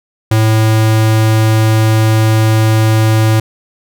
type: tone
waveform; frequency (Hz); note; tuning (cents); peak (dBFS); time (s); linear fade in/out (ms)
square; 110; A2; 0; -8; 0.31-3.4; 5
effects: none